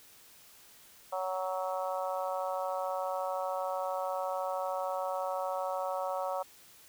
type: harmonic tone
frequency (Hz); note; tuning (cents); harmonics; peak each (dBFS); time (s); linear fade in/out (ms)
186.5; F#3; +14; 3 / 4 / 5 / 6 / 7; -35 / -37 / -39 / -41 / -42; 1.12-6.43; 10
effects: white hiss -57 dBFS RMS until 6.88 s